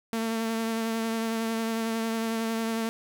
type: tone with vibrato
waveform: sawtooth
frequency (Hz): 225.6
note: A3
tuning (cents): +44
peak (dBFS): -23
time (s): 0.13-2.89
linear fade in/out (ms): 0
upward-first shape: triangle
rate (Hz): 11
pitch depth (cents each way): 22
effects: none